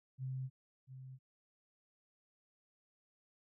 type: tone with echo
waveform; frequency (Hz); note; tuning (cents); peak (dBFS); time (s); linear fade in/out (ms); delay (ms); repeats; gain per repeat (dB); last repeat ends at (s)
sine; 130.81; C3; 0; -38; 0.18-0.5; 50; 690; 1; -10; 1.19
effects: none